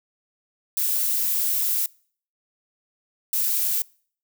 violet noise bursts at uneven times, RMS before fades -23 dBFS, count 2, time 0.77-1.86 / 3.33-3.82 s, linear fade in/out 2 ms, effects noise-tail reverb RT60 0.5 s tail -25 dB re dry

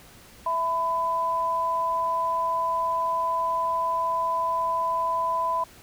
sine tone pair together, 659.3 / 1003.1 Hz, E5 / B5, 0 / +27 cents, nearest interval perfect fifth, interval 727 cents, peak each -31 / -23 dBFS, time 0.46-5.64 s, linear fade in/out 5 ms, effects pink hiss -50 dBFS RMS until 5.82 s

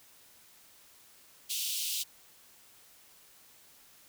pink high-pass noise, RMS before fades -34 dBFS, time 1.49-2.04 s, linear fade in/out 20 ms, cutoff 2800 Hz, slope 48 dB/octave, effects white hiss -59 dBFS RMS until 4.08 s

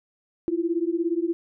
sine beating tone pair, 329.6 / 346.6 Hz, E4 / F4, 0 / -13 cents, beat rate 17 Hz, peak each -25 dBFS, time 0.48-1.33 s, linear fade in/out 0 ms, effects none

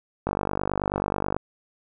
click train, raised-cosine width 1 ms, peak -10 dBFS, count 55, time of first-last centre 0.27-1.365 s, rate 49.3 Hz, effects none

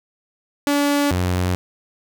sawtooth tone pair in turn, 287 / 90.4 Hz, D4 / F#2, -40 / -40 cents, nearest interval octave + minor sixth, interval 2000 cents, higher first, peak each -12 / -14 dBFS, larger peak first, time 0.67-1.11 / 1.11-1.55 s, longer neither, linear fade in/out 0 ms, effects none

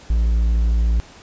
triangle tone, 56.8 Hz, A#1, 44 cents flat, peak -12 dBFS, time 0.1-1 s, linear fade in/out 0 ms, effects pink hiss -44 dBFS RMS until 1.22 s + resampled to 16000 Hz

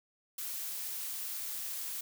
blue noise, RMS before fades -39 dBFS, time 0.38-2.01 s, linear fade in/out 5 ms, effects none

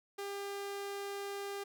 sawtooth tone, 400 Hz, G4, 35 cents sharp, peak -35 dBFS, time 0.18-1.64 s, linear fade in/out 10 ms, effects none

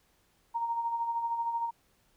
sine tone with tremolo, 930 Hz, A#5, 4 cents flat, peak -27 dBFS, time 0.54-1.71 s, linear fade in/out 20 ms, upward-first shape sine, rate 13 Hz, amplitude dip 50%, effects pink hiss -69 dBFS RMS until 2.16 s

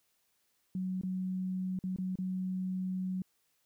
sine tone with dropouts, 185.8 Hz, F#3, 7 cents sharp, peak -32 dBFS, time 0.75-3.22 s, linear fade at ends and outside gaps 2 ms, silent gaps 1.013-1.034 / 1.79-1.838 / 1.962-1.985 / 2.156-2.187 s, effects white hiss -75 dBFS RMS until 3.65 s

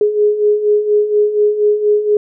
sine beating tone pair, 415.3 / 419.5 Hz, G#4 / G#4, 0 / +17 cents, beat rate 4.2 Hz, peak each -17 / -11 dBFS, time 0.01-2.17 s, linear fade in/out 2 ms, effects none

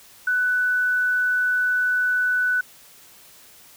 sine tone, 1491 Hz, F#6, 13 cents sharp, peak -18 dBFS, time 0.27-2.61 s, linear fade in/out 5 ms, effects white hiss -49 dBFS RMS until 3.76 s

